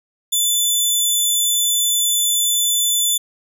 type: tone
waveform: 15% pulse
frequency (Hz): 3501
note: A7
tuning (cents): -9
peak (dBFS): -8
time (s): 0.32-3.18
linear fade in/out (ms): 10
effects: none